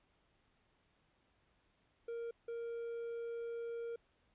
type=tone bursts at uneven times; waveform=triangle; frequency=466.2 Hz; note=A#4; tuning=in tune; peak=-38 dBFS; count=2; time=2.08-2.31 / 2.48-3.96 s; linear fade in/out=5 ms; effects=pink hiss -75 dBFS RMS until 4.34 s + resampled to 8000 Hz